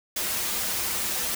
white noise with comb filter, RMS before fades -28 dBFS, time 0.16-1.35 s, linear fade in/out 5 ms, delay 7.1 ms, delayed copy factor -0.75, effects none

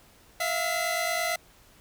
sawtooth tone cluster, 655 / 704 / 2026 Hz, E5 / F5 / B6, -11 / +14 / +44 cents, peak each -27 dBFS, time 0.4-1.36 s, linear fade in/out 5 ms, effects pink hiss -57 dBFS RMS until 1.8 s

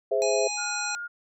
sine chord, Ab augmented, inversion none, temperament equal, 415.3 / 523.3 / 659.3 Hz, Ab4 / C5 / E5, 0 / 0 / 0 cents, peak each -26 dBFS, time 0.11-0.48 s, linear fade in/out 10 ms
harmonic tone, 830.6 Hz, G#5, in tune, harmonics 1 / 3 / 5 / 7 / 9, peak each -35 / -35 / -35 / -35 / -35 dBFS, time 0.22-0.95 s, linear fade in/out 0 ms
sine tone, 1420 Hz, F6, 28 cents sharp, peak -32 dBFS, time 0.57-1.08 s, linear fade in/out 20 ms
effects none

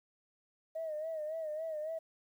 sine tone with vibrato, 628 Hz, D#5, 16 cents sharp, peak -35 dBFS, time 0.75-1.99 s, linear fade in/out 10 ms, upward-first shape sine, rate 3.6 Hz, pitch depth 72 cents each way, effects tanh soft clip ceiling -31 dBFS + 11-bit

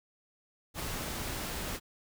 pink noise, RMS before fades -37 dBFS, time 0.74-1.8 s, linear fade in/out 50 ms, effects none

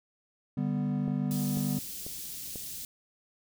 triangle chord, G major, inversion second, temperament equal, 146.83 / 196 / 246.9 Hz, D3 / G3 / B3, 0 / 0 / 0 cents, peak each -30 dBFS, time 0.57-1.79 s, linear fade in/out 5 ms
click train, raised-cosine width 2 ms, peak -28 dBFS, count 4, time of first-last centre 1.08-2.558 s, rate 2.03 Hz
white band-stop noise, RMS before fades -40 dBFS, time 1.31-2.85 s, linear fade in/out 0 ms, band 270 to 4000 Hz, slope 12 dB/octave
effects none

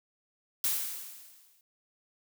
blue noise with exponential decay, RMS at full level -27 dBFS, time 0.64-1.61 s, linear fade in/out 1 ms, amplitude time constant 210 ms, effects none

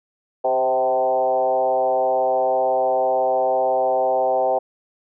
sine tone with frequency modulation, 647 Hz, E5, 32 cents flat, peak -16 dBFS, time 0.44-4.59 s, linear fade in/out 10 ms, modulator 126 Hz, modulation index 1.5, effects none

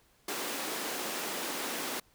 pink high-pass noise, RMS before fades -36 dBFS, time 0.28-2 s, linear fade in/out 5 ms, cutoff 250 Hz, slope 24 dB/octave, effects pink hiss -66 dBFS RMS until 2.14 s

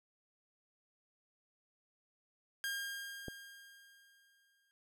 sawtooth tone with exponential decay, 1612 Hz, G6, 48 cents sharp, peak -32 dBFS, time 2.64-4.71 s, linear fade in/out 0 ms, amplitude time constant 450 ms
click, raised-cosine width 2 ms, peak -29 dBFS, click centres 3.283 s
effects none

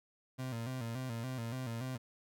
30% pulse tone with vibrato, 122.2 Hz, B2, 18 cents flat, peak -35 dBFS, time 0.38-1.98 s, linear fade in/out 20 ms, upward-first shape square, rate 3.5 Hz, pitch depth 100 cents each way, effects none

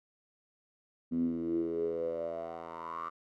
10% pulse tone with band-pass filter sweep, 83.2 Hz, E2, 17 cents sharp, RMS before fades -35 dBFS, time 1.11-3.1 s, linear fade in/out 20 ms, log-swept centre 230 to 1200 Hz, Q 9.8, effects none

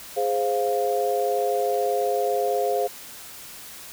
sine chord, F minor, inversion first, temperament equal, 415.3 / 523.3 / 698.5 Hz, Ab4 / C5 / F5, 0 / 0 / 0 cents, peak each -25 dBFS, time 0.16-2.88 s, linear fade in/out 20 ms, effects white hiss -41 dBFS RMS until 3.92 s

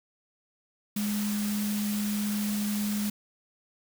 sine tone in noise, 207.7 Hz, G#3, in tune, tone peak -27 dBFS, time 0.96-3.1 s, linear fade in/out 5 ms, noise white, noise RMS -37 dBFS, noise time 0.96-3.1 s, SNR +7 dB, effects none

